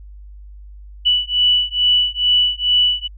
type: beating tone pair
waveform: sine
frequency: 2960 / 2962.3 Hz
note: F#7 / F#7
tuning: 0 / +1 cents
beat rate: 2.3 Hz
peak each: -16 dBFS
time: 1.05-3.08 s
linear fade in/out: 20 ms
effects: added 50 Hz sine -35 dBFS peak until 3.17 s